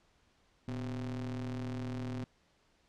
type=ring-modulated tone; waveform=square; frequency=67.3 Hz; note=C2; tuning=49 cents sharp; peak=-34 dBFS; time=0.68-2.24 s; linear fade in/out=0 ms; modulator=182 Hz; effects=pink hiss -70 dBFS RMS until 2.88 s + low-pass 6000 Hz 12 dB/octave